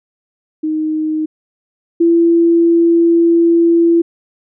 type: tone pair in turn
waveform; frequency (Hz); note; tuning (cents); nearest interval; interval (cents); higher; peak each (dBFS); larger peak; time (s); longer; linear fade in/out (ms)
sine; 311.4 / 336.8; D#4 / E4; +2 / +37; minor second; 135; second; -14 / -7; second; 0.63-1.26 / 2-4.02; second; 10
effects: none

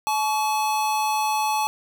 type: tone pair together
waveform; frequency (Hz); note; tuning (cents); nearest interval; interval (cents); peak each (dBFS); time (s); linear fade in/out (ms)
square; 860 / 1127.5; A5 / C#6; -40 / +29; perfect fourth; 469; -22 / -30; 0.07-1.67; 0
effects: none

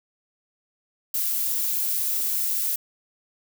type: noise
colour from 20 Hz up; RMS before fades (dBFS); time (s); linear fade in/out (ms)
violet; -25; 1.14-2.76; 5
effects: none

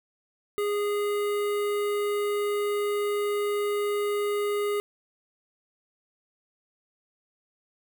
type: tone with notch filter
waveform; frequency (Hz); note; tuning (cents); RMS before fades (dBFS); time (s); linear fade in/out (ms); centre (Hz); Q
square; 411.8; G#4; -15; -27; 0.58-4.8; 0; 5500; 0.94
effects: 11-bit

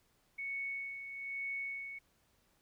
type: tone with tremolo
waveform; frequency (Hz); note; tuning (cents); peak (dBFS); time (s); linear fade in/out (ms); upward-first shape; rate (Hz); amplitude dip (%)
sine; 2217; C#7; 0; -36; 0.38-1.99; 10; sine; 1.1; 55
effects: pink hiss -73 dBFS RMS until 2.61 s

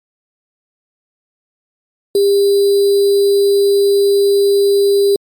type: tone with sample-and-hold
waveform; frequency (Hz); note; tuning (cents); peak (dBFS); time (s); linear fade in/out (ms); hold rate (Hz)
sine; 400; G4; +35; -8; 2.15-5.16; 2; 4410
effects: MP3 96 kbps

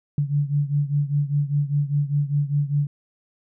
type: beating tone pair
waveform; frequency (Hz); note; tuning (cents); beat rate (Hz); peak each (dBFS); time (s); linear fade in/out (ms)
sine; 142.9 / 147.9; D3 / D3; -47 / +13; 5; -21 / -24; 0.18-2.87; 2
effects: none

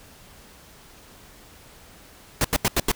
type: noise bursts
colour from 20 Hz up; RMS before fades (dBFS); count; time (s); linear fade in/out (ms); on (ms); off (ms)
pink; -20; 5; 2.41-2.917; 2; 35; 83
effects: pink hiss -49 dBFS RMS until 2.95 s

